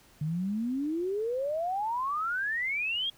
sine exponential sweep, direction up, 147.3 to 3322 Hz, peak -28 dBFS, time 0.21-3.1 s, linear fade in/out 5 ms, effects pink hiss -59 dBFS RMS until 3.17 s

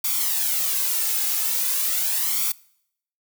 blue noise with flanger, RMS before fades -23 dBFS, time 0.04-2.52 s, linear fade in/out 5 ms, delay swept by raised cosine 0.87 to 2.37 ms, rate 0.41 Hz, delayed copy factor +0.7, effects noise-tail reverb RT60 0.7 s tail -23 dB re dry

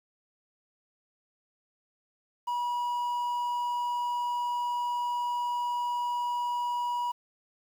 triangle tone with quantisation, 968 Hz, B5, 35 cents flat, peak -26 dBFS, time 2.47-7.12 s, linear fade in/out 10 ms, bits 9, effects none

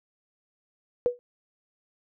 sine tone with exponential decay, 488.3 Hz, B4, 20 cents flat, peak -16 dBFS, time 1.06-1.19 s, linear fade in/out 0 ms, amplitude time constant 27 ms, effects none

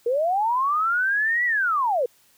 sine linear two-way sweep, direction up then down, 455.1 to 1975.5 to 455.1 Hz, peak -19 dBFS, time 0.06-2.06 s, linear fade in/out 5 ms, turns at 1.45 s, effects white hiss -59 dBFS RMS until 2.37 s

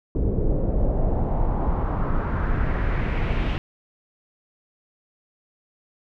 brown noise with low-pass filter sweep, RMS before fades -22 dBFS, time 0.15-3.58 s, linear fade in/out 0 ms, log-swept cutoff 400 to 2900 Hz, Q 2.2, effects none

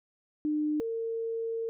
sine tone pair in turn, 301.9 / 455.2 Hz, D4 / A#4, +48 / -41 cents, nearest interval perfect fifth, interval 711 cents, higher second, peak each -26 / -30 dBFS, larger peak first, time 0.45-0.8 / 0.8-1.69 s, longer second, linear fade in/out 0 ms, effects none

